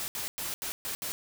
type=noise bursts at uneven times; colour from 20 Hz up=white; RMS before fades=-35 dBFS; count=6; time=0-0.08 / 0.15-0.28 / 0.38-0.54 / 0.62-0.72 / 0.85-0.95 / 1.02-1.12 s; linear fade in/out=0 ms; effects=none